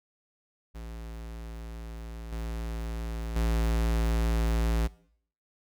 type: tone with level steps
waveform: square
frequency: 56.4 Hz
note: A1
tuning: 44 cents sharp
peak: -39 / -33 / -25 dBFS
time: 0.74-4.88 s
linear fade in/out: 20 ms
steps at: 2.32 / 3.36 s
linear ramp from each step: 2 ms
effects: noise-tail reverb RT60 0.6 s tail -20 dB re dry